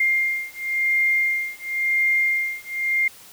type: beating tone pair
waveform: sine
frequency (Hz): 2112 / 2112.95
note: C7 / C7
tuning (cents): +16 / +16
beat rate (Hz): 0.95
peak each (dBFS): -22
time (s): 0-3.08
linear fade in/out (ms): 5
effects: white hiss -46 dBFS RMS until 3.32 s